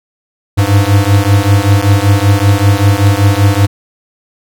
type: beating tone pair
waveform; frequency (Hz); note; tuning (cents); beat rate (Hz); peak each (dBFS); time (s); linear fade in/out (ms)
square; 98 / 103.2; G2 / G#2; 0 / -10; 5.2; -10; 0.57-3.67; 20
effects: none